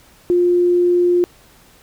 sine tone, 353 Hz, F4, 19 cents sharp, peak -11 dBFS, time 0.3-1.24 s, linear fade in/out 0 ms, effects pink hiss -49 dBFS RMS until 1.82 s

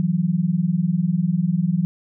sine tone pair together, 163.8 / 183.86 Hz, E3 / F#3, -11 / -11 cents, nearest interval major second, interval 200 cents, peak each -20 dBFS, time 0-1.85 s, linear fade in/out 0 ms, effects none

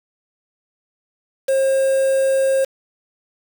triangle tone with quantisation, 536 Hz, C5, 42 cents sharp, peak -12 dBFS, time 1.48-2.65 s, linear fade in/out 10 ms, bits 5, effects none

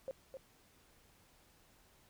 sine tone with echo, 531 Hz, C5, 25 cents sharp, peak -38 dBFS, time 0.08-0.11 s, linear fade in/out 0 ms, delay 260 ms, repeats 1, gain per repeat -6 dB, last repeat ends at 0.37 s, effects pink hiss -67 dBFS RMS until 2.09 s

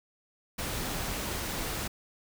pink noise, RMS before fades -34 dBFS, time 0.58-1.88 s, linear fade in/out 10 ms, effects none

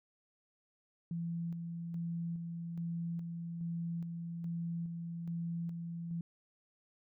sine tone with tremolo, 168.8 Hz, E3, 41 cents sharp, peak -35 dBFS, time 1.11-6.21 s, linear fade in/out 2 ms, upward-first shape square, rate 1.2 Hz, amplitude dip 35%, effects none

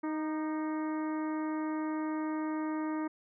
harmonic tone with a mistuned harmonic, 311.1 Hz, D#4, in tune, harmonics 1 / 2 / 3 / 4 / 5 / 6 / 7, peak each -32 / -44 / -42 / -45 / -51 / -51 / -54 dBFS, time 0.03-3.08 s, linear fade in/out 10 ms, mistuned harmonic 4, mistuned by -33 cents, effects none

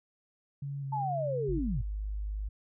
sine tone with vibrato, 138.59 Hz, C#3, in tune, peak -34 dBFS, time 0.62-1.59 s, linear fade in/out 5 ms, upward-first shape square, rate 2.4 Hz, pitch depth 23 cents each way
sine linear sweep, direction down, 890 to 94.9 Hz, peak -30 dBFS, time 0.92-1.82 s, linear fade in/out 10 ms
sine tone, 51.4 Hz, G#1, 17 cents flat, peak -32 dBFS, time 1.48-2.49 s, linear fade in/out 10 ms
effects none

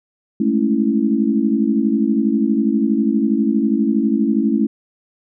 sine chord, A major seventh, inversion third, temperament equal, 207.7 / 220 / 277.2 / 329.6 Hz, G#3 / A3 / C#4 / E4, 0 / 0 / 0 / 0 cents, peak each -22 / -17 / -19 / -21 dBFS, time 0.4-4.67 s, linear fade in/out 5 ms, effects none

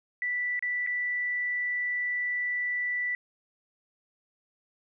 sine tone with dropouts, 1970 Hz, B6, 5 cents flat, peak -27 dBFS, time 0.22-3.15 s, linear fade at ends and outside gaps 1 ms, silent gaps 0.593-0.625 / 0.865-0.872 s, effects none

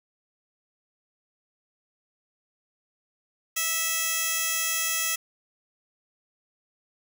15% pulse tone with high-pass filter, 654 Hz, E5, 14 cents flat, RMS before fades -27 dBFS, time 3.56-5.16 s, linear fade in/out 10 ms, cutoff 3500 Hz, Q 0.51, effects none

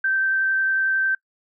sine tone with vibrato, 1557 Hz, G6, 12 cents flat, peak -18 dBFS, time 0.04-1.15 s, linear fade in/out 5 ms, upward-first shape triangle, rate 11 Hz, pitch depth 10 cents each way, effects noise-tail reverb RT60 0.1 s tail -24 dB re dry

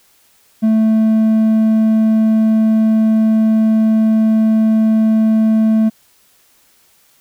sine tone with hard clipping, 220 Hz, A3, in tune, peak -10 dBFS, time 0.62-5.9 s, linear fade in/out 20 ms, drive 3 dB, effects white hiss -53 dBFS RMS until 7.2 s

